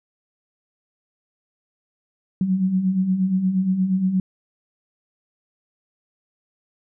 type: beating tone pair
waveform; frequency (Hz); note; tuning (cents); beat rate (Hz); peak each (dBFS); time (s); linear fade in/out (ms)
sine; 180.8 / 189.3; F#3 / F#3; -40 / +40; 8.5; -26 / -18; 2.41-4.2; 2
effects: none